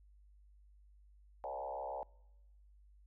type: tone with frequency modulation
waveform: sine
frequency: 707 Hz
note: F5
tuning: 21 cents sharp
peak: -39 dBFS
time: 1.44-2.03 s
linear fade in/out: 0 ms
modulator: 66.7 Hz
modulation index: 3
effects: noise-tail reverb RT60 1.0 s tail -25 dB re dry + added 50 Hz sine -60 dBFS peak until 3.06 s